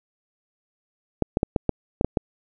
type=clicks; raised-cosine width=2 ms; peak=-6 dBFS; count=8; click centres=1.223 / 1.371 / 1.431 / 1.562 / 1.693 / 2.011 / 2.046 / 2.172 s; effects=none